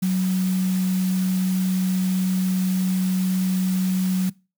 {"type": "tone in noise", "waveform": "sine", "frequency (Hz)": 185.9, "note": "F#3", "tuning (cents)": 8, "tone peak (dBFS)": -18, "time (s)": [0.02, 4.3], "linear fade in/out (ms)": 10, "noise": "white", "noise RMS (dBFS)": -36, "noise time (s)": [0.02, 4.3], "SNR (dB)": 15, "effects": ["noise-tail reverb RT60 0.3 s tail -23 dB re dry"]}